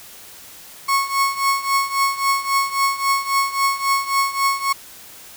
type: tone with tremolo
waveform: 35% pulse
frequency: 1100 Hz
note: C#6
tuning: 14 cents flat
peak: -12 dBFS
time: 0.88-4.73 s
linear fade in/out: 10 ms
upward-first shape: triangle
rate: 3.7 Hz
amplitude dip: 85%
effects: white hiss -41 dBFS RMS until 5.36 s